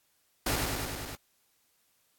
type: noise with echo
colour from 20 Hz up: pink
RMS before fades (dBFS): -29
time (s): 0.46-0.56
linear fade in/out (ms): 5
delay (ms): 99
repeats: 6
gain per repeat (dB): -2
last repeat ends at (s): 1.154
effects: white hiss -71 dBFS RMS until 2.18 s + AAC 64 kbps